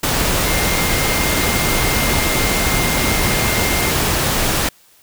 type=tone in noise; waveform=sine; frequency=2110 Hz; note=C7; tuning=14 cents sharp; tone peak=-24 dBFS; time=0.46-3.91 s; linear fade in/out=5 ms; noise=pink; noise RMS=-17 dBFS; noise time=0.03-4.69 s; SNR=-10 dB; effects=white hiss -51 dBFS RMS until 5.02 s